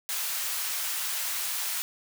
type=high-pass noise; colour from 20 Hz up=white; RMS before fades=-31 dBFS; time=0.09-1.82 s; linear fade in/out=0 ms; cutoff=970 Hz; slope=12 dB/octave; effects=none